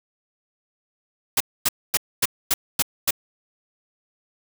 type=noise bursts; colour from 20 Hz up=white; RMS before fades=-19 dBFS; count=7; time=1.37-3.108 s; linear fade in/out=5 ms; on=34 ms; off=250 ms; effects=none